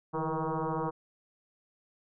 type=tone with frequency modulation; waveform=sine; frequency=311.1 Hz; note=D#4; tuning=in tune; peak=-29 dBFS; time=0.13-0.91 s; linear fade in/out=20 ms; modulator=159 Hz; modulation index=5.4; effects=none